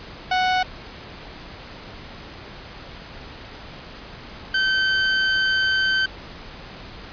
sawtooth tone pair in turn, 740 / 1542.8 Hz, F#5 / G6, 0 / -28 cents, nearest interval octave + minor second, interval 1272 cents, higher second, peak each -14 dBFS, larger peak neither, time 0.31-0.63 / 4.54-6.06 s, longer second, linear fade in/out 5 ms, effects pink hiss -39 dBFS RMS until 7.12 s + resampled to 11025 Hz

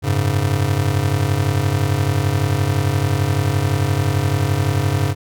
square chord, F# suspended second, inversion none, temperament just, 92.5 / 104.06 / 138.75 Hz, F#2 / G#2 / C#3, 0 / +4 / +2 cents, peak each -22 / -20 / -21 dBFS, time 0.02-5.15 s, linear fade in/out 50 ms, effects none

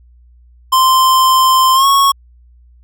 square tone with pitch glide, 1042 to 1104 Hz, C6 to C#6, -7 to -7 cents, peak -8 dBFS, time 0.72-2.12 s, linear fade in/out 10 ms, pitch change +100 cents, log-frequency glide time 1.74-1.86 s, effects added 60 Hz sine -42 dBFS peak until 2.83 s

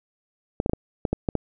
clicks, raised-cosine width 2 ms, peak -9 dBFS, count 8, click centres 0.601 / 0.661 / 0.696 / 0.734 / 1.052 / 1.13 / 1.288 / 1.353 s, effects none

